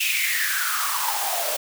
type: noise with high-pass filter sweep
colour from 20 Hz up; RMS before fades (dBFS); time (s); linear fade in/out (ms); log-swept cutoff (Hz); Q
white; -24; 0-1.57; 10; 2700 to 570; 8.1
effects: none